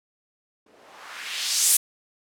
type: noise with low-pass filter sweep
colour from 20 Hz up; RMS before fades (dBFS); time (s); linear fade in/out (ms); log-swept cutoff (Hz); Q
violet; -26; 0.66-1.77; 5; 340 to 11000; 1.4
effects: none